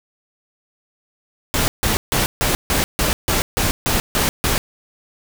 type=noise bursts; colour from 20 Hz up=pink; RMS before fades=-18 dBFS; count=11; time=1.54-4.58 s; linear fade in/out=0 ms; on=140 ms; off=150 ms; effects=none